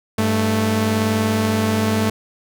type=tone pair together; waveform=sawtooth; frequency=99.57 / 220 Hz; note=G2 / A3; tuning=+28 / 0 cents; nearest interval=octave + major second; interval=1372 cents; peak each=-17 / -14 dBFS; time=0.18-2.1 s; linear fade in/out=5 ms; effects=none